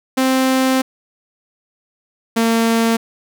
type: tone pair in turn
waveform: sawtooth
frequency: 261.6 / 228.1 Hz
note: C4 / A#3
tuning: 0 / -37 cents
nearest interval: major second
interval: 237 cents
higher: first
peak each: -9 dBFS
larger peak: neither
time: 0.17-0.82 / 2.36-2.97 s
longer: first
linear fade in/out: 10 ms
effects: none